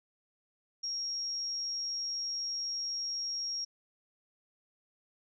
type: tone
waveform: sine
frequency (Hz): 5588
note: F8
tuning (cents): 0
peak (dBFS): -33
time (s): 0.83-3.65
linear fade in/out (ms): 10
effects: none